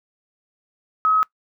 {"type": "tone", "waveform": "sine", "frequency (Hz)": 1276, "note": "D#6", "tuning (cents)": 43, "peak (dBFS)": -14, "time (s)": [1.05, 1.23], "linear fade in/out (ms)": 0, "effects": ["noise-tail reverb RT60 0.1 s tail -22 dB re dry"]}